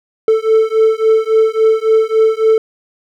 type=beating tone pair; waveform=triangle; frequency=440 / 443.6 Hz; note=A4 / A4; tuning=0 / +14 cents; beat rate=3.6 Hz; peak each=-10 dBFS; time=0.28-2.58 s; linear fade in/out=2 ms; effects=none